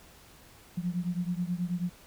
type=beating tone pair; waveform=sine; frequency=173.6 / 182.9 Hz; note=F3 / F#3; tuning=-10 / -20 cents; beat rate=9.3 Hz; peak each=-31 / -33 dBFS; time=0.77-1.9 s; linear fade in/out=10 ms; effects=pink hiss -55 dBFS RMS until 2.06 s